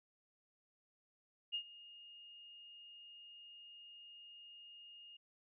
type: tone with ADSR envelope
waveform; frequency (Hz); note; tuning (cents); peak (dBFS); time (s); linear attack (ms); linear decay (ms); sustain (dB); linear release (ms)
sine; 2843; F7; +30; -35; 1.52-5.17; 26; 81; -19; 7
effects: none